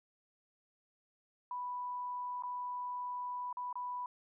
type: tone with dropouts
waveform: sine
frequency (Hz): 987.8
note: B5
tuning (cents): 0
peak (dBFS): -37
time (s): 1.51-4.06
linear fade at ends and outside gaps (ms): 2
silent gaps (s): 2.424-2.435 / 3.528-3.57 / 3.728-3.755
effects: none